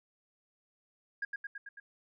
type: tone with echo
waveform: sine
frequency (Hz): 1631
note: G#6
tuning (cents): -32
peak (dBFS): -31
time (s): 1.22-1.25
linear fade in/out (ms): 5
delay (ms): 110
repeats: 5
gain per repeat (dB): -3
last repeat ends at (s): 1.8
effects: tanh soft clip ceiling -28 dBFS